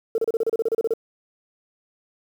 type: tone bursts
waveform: sine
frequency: 451.6 Hz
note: A4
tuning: 45 cents sharp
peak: -17 dBFS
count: 13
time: 0.15-0.937 s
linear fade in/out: 2 ms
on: 31 ms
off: 32 ms
effects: tanh soft clip ceiling -13 dBFS + 8-bit